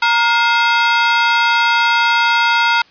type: ring-modulated tone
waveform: sawtooth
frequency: 1176 Hz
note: D6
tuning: 2 cents sharp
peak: -4 dBFS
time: 0.02-2.82 s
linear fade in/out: 5 ms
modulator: 244 Hz
effects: white hiss -48 dBFS RMS until 2.9 s + resampled to 11025 Hz